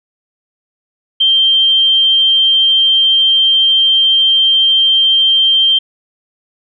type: tone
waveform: sine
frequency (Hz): 3153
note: G7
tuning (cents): +9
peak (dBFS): -7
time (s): 1.2-5.79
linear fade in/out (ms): 10
effects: none